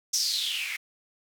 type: noise with band-pass filter sweep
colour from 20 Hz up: blue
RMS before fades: -29 dBFS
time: 0.13-0.77 s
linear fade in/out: 10 ms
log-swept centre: 5900 to 2000 Hz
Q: 6.9
effects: none